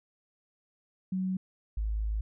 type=tone pair in turn; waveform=sine; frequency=187.1 / 53.27 Hz; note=F#3 / G#1; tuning=+20 / +45 cents; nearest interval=octave + minor seventh; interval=2175 cents; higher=first; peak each=-28 dBFS; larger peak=neither; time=1.12-1.37 / 1.77-2.21 s; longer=second; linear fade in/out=5 ms; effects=none